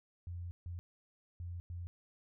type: tone bursts at uneven times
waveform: sine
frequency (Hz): 87.31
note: F2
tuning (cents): 0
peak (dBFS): -40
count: 4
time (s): 0.27-0.51 / 0.66-0.79 / 1.4-1.6 / 1.7-1.87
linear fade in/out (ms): 0
effects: none